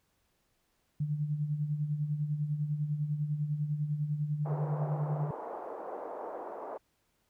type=tone with tremolo; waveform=sine; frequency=149 Hz; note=D3; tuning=25 cents sharp; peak=-27 dBFS; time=1-5.31 s; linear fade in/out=5 ms; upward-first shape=sine; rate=10 Hz; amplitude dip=60%
type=band-pass noise; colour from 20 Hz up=pink; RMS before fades=-41 dBFS; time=4.45-6.78 s; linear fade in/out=10 ms; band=410 to 940 Hz; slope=24 dB/octave
effects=pink hiss -75 dBFS RMS until 7.29 s